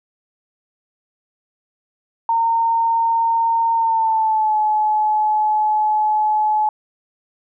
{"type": "tone with pitch glide", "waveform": "sine", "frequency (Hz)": [916, 854.7], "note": ["A#5", "G#5"], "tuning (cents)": [-31, 49], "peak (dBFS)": -14, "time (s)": [2.29, 6.69], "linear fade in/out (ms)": 2, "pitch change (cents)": -120, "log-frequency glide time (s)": [3.75, 4.57], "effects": []}